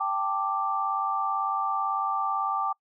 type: chord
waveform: sine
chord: G suspended second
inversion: none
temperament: just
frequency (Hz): 784 / 882 / 1176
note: G5 / A5 / D6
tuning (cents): 0 / +4 / +2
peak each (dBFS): -30 / -32 / -27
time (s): 0-2.73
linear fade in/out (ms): 10
effects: noise-tail reverb RT60 0.1 s tail -25 dB re dry